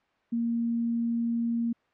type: tone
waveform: sine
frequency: 233.1 Hz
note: A#3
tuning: in tune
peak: -25 dBFS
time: 0.32-1.73 s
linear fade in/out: 10 ms
effects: white hiss -68 dBFS RMS until 1.93 s + low-pass 2000 Hz 12 dB/octave